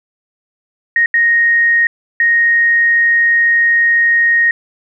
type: tone bursts at uneven times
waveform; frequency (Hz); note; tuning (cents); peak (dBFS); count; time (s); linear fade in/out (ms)
sine; 1866; A#6; +1; -8; 3; 0.96-1.06 / 1.14-1.87 / 2.2-4.51; 2
effects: none